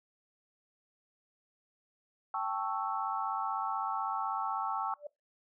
sine chord, A dominant seventh, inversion third, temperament equal, 784 / 880 / 1108.7 / 1318.5 Hz, G5 / A5 / C#6 / E6, 0 / 0 / 0 / 0 cents, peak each -37 dBFS, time 2.34-4.94 s, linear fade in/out 2 ms
sine tone with exponential growth, 587.3 Hz, D5, in tune, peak -35 dBFS, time 4.95-5.07 s, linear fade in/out 5 ms, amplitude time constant 24 ms
effects noise-tail reverb RT60 0.2 s tail -22 dB re dry

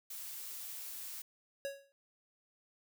blue noise, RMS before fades -45 dBFS, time 0.1-1.22 s, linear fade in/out 5 ms
square tone with exponential decay, 554.4 Hz, C#5, in tune, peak -35 dBFS, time 1.65-1.92 s, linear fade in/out 0 ms, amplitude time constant 57 ms
effects none

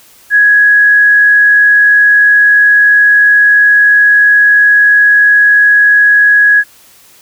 sine tone with frequency modulation, 1670 Hz, G#6, 9 cents sharp, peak -3 dBFS, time 0.3-6.64 s, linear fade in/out 50 ms, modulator 77 Hz, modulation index 0.28, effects white hiss -42 dBFS RMS until 7.21 s

